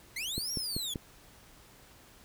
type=linear two-way sweep; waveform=sawtooth; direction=up then down; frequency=1969 to 5690 to 3280 Hz; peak=-31 dBFS; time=0.16-0.94 s; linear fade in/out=5 ms; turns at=0.52 s
type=click train; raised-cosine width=3 ms; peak=-22 dBFS; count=4; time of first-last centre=0.38-0.958 s; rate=5.19 Hz
effects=pink hiss -57 dBFS RMS until 2.24 s